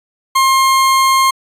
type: tone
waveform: 40% pulse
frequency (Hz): 1065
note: C6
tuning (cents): +30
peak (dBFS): -8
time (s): 0.35-1.31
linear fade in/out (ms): 10
effects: resampled to 32000 Hz